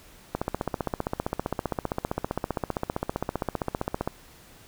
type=click train; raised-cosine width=1 ms; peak=-12 dBFS; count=58; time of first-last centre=0.35-4.075 s; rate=15.3 Hz; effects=pink hiss -52 dBFS RMS until 4.67 s